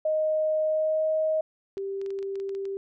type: tone with pitch glide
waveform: sine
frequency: 622.3 to 628.4 Hz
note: D#5 to D#5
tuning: 0 to +17 cents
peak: -22 dBFS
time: 0.05-1.41 s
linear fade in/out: 5 ms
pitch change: +17 cents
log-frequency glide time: 0.64-1.07 s
type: tone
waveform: sine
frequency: 392 Hz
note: G4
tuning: in tune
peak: -29 dBFS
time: 1.77-2.77 s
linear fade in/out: 0 ms
type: clicks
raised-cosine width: 0.2 ms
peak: -32 dBFS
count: 11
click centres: 1.779 / 2.015 / 2.062 / 2.105 / 2.189 / 2.228 / 2.356 / 2.4 / 2.493 / 2.55 / 2.654 s
effects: none